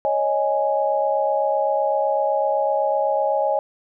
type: chord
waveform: sine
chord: C# suspended second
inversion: none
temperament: equal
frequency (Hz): 554.4 / 622.3 / 830.6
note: C#5 / D#5 / G#5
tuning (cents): 0 / 0 / 0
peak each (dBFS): -22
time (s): 0.05-3.59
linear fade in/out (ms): 0
effects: none